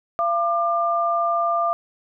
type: tone pair together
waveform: sine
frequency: 683 / 1195.5 Hz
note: F5 / D6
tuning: -39 / +30 cents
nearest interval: minor seventh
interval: 969 cents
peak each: -21 dBFS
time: 0.19-1.73 s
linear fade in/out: 0 ms
effects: none